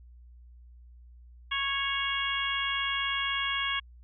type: harmonic tone with a mistuned harmonic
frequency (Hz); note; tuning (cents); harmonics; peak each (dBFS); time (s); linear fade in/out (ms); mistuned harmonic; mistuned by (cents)
552; C#5; -7; 2 / 3 / 4 / 5 / 6; -34 / -34 / -34 / -34 / -34; 1.51-3.8; 10; 5; +27
effects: added 60 Hz sine -49 dBFS peak until 4.03 s